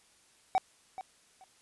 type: tone with echo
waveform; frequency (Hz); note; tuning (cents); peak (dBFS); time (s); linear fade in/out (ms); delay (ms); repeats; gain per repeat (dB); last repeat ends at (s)
triangle; 757; F#5; +39; -21; 0.55-0.58; 0; 430; 2; -14; 1.44
effects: white hiss -64 dBFS RMS until 1.61 s + resampled to 24000 Hz